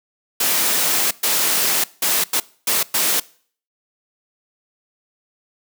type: noise bursts at uneven times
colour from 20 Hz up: white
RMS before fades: -18 dBFS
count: 6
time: 0.4-1.11 / 1.23-1.84 / 2.02-2.24 / 2.33-2.4 / 2.67-2.83 / 2.94-3.2 s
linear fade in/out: 5 ms
effects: noise-tail reverb RT60 0.5 s tail -22 dB re dry + high-pass 200 Hz 12 dB/octave